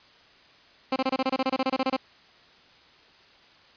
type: tone bursts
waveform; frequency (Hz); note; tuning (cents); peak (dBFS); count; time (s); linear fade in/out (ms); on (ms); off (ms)
15% pulse; 263.2; C4; +10; -16; 16; 0.92-1.966; 5; 41; 26
effects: white hiss -55 dBFS RMS until 3.76 s + resampled to 11025 Hz